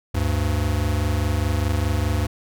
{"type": "tone pair together", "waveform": "square", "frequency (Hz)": [74.32, 99.2], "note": ["D2", "G2"], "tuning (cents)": [21, 21], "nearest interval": "perfect fourth", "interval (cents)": 500, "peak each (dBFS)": -23, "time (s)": [0.14, 2.27], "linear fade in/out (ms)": 10, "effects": []}